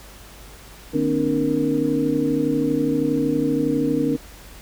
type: tone cluster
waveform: sine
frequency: 152 / 238.3 / 267.5 / 300 / 468.3 Hz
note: D#3 / A#3 / C4 / D4 / A#4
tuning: -40 / +38 / +38 / +37 / +8 cents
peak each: -29 / -28 / -22 / -22 / -25 dBFS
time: 0.93-4.17 s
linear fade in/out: 20 ms
effects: added 50 Hz sine -44 dBFS peak until 4.61 s + pink hiss -44 dBFS RMS until 4.61 s